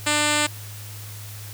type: tone with low-pass filter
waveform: 5% pulse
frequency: 297.9 Hz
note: D4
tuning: 25 cents sharp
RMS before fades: -21 dBFS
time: 0.06-0.47 s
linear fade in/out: 10 ms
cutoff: 7400 Hz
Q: 3.3
effects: added 104 Hz sine -36 dBFS peak until 1.53 s + white hiss -41 dBFS RMS until 1.53 s